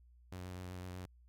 sawtooth tone with vibrato, 90.9 Hz, F#2, 30 cents flat, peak -40 dBFS, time 0.32-1.06 s, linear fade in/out 5 ms, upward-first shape triangle, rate 7.9 Hz, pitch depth 27 cents each way, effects added 60 Hz sine -60 dBFS peak until 1.28 s

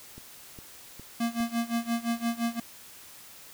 click train, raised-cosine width 3 ms, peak -32 dBFS, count 4, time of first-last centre 0.18-1.404 s, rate 2.45 Hz
square tone with tremolo, 233.1 Hz, A#3, in tune, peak -25 dBFS, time 1.2-2.6 s, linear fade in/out 5 ms, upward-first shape sine, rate 5.8 Hz, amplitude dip 90%
effects white hiss -49 dBFS RMS until 3.53 s

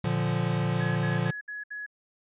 square chord, Bb major, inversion none, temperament equal, 116.54 / 146.83 / 174.61 Hz, Bb2 / D3 / F3, 0 / 0 / 0 cents, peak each -30 dBFS, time 0.04-1.31 s, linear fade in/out 5 ms
sine tone bursts, 1685 Hz, G#6, 25 cents sharp, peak -34 dBFS, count 5, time 0.8-1.864 s, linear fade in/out 10 ms, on 160 ms, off 66 ms
effects resampled to 8000 Hz

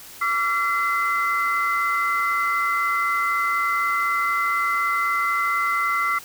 sine tone cluster, 1151 / 1362 / 2044 Hz, D6 / F6 / C7, -35 / -44 / -41 cents, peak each -23 dBFS, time 0.21-6.19 s, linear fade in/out 10 ms, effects tanh soft clip ceiling -12 dBFS + white hiss -42 dBFS RMS until 6.24 s

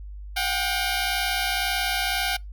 10% pulse tone pair together, 722.1 / 784 Hz, F#5 / G5, -42 / 0 cents, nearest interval minor second, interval 142 cents, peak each -18 dBFS, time 0.36-2.37 s, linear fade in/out 10 ms, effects noise-tail reverb RT60 0.2 s tail -26 dB re dry + added 50 Hz sine -35 dBFS peak until 2.52 s

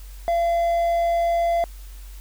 triangle tone, 682 Hz, F5, 41 cents flat, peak -16 dBFS, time 0.28-1.64 s, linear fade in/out 0 ms, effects added 47 Hz sine -36 dBFS peak until 2.2 s + white hiss -50 dBFS RMS until 2.2 s

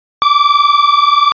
45% pulse tone pair together, 1152 / 1172.8 Hz, D6 / D6, -34 / -3 cents, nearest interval unison, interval 31 cents, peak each -10 dBFS, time 0.22-1.32 s, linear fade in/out 0 ms, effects resampled to 11025 Hz

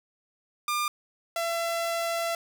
sawtooth tone pair in turn, 1200 / 673.5 Hz, D6 / E5, +37 / +37 cents, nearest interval minor seventh, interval 1000 cents, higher first, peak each -22 / -23 dBFS, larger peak first, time 0.68-0.88 / 1.36-2.35 s, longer second, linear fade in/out 2 ms, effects none

